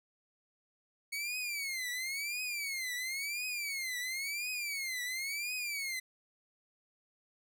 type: tone with vibrato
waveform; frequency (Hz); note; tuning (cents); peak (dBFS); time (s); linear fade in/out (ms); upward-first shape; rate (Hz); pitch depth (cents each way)
sawtooth; 2217; C#7; 0; -32; 1.12-6; 10; triangle; 0.96; 230
effects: none